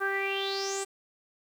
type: tone with low-pass filter sweep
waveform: sawtooth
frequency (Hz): 392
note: G4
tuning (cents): 0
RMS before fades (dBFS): -31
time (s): 0-0.85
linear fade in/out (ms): 20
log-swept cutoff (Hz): 1400 to 8500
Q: 8.2
effects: 9-bit